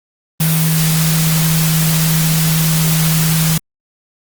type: tone in noise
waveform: sine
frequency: 160 Hz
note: D#3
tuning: 49 cents sharp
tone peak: -12 dBFS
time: 0.4-3.58 s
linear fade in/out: 5 ms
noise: white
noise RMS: -18 dBFS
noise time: 0.4-3.58 s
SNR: +3 dB
effects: Opus 32 kbps